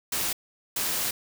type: noise bursts at uneven times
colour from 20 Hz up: white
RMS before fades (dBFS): -28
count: 2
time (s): 0.12-0.33 / 0.76-1.11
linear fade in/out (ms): 5
effects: none